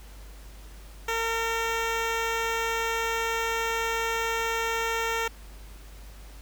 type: tone with notch filter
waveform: 10% pulse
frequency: 455.6 Hz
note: A#4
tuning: 40 cents flat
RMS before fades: -28 dBFS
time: 1.08-5.28 s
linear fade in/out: 5 ms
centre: 10000 Hz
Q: 1.2
effects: added 50 Hz sine -43 dBFS peak until 6.41 s + pink hiss -52 dBFS RMS until 6.41 s